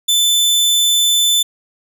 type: tone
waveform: sawtooth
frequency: 3520 Hz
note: A7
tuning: in tune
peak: -8 dBFS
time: 0.08-1.43 s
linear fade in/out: 10 ms
effects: none